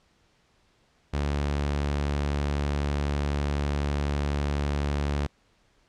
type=tone; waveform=sawtooth; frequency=72 Hz; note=D2; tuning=34 cents flat; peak=-21 dBFS; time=1.13-5.27 s; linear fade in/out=10 ms; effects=pink hiss -65 dBFS RMS until 5.88 s + low-pass 6000 Hz 12 dB/octave